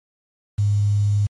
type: tone with quantisation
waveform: sine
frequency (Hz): 102.6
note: G#2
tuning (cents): -21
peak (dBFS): -15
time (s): 0.58-1.27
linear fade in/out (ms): 10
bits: 7
effects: MP3 48 kbps